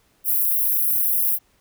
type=high-pass noise; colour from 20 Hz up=white; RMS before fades=-20 dBFS; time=0.24-1.39 s; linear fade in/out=50 ms; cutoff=11000 Hz; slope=48 dB/octave; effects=pink hiss -62 dBFS RMS until 1.6 s